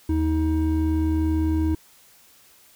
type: tone pair together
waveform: triangle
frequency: 78.75 / 316.2 Hz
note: D#2 / D#4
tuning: +21 / +28 cents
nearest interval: 2 octaves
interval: 2407 cents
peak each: -20 dBFS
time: 0.09-1.75 s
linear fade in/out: 5 ms
effects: white hiss -54 dBFS RMS until 2.75 s